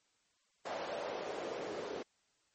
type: noise with band-pass filter sweep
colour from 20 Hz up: white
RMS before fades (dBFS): -41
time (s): 0.65-2.03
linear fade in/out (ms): 10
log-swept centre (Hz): 610 to 400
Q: 2.6
effects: white hiss -75 dBFS RMS until 2.54 s + MP3 32 kbps